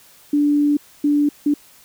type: tone bursts at uneven times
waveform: sine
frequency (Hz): 291.9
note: D4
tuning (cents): -10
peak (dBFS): -13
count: 3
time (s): 0.33-0.77 / 1.04-1.29 / 1.46-1.54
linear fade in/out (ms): 5
effects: white hiss -49 dBFS RMS until 1.84 s